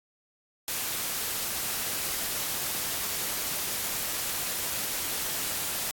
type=noise; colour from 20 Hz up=white; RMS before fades=-31 dBFS; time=0.68-5.91 s; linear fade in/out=0 ms; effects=AAC 64 kbps